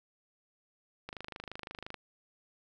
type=click train; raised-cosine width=0.3 ms; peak=-25 dBFS; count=23; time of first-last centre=1.09-1.943 s; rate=25.8 Hz; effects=none